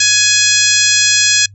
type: harmonic tone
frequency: 838 Hz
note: G#5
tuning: 15 cents sharp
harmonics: 2 / 3 / 4 / 5 / 6 / 7 / 8 / 9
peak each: -17 / -17 / -17 / -17 / -17 / -17 / -17 / -17 dBFS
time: 0-1.46 s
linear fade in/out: 5 ms
effects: noise-tail reverb RT60 0.1 s tail -25 dB re dry + added 100 Hz sine -36 dBFS peak until 1.54 s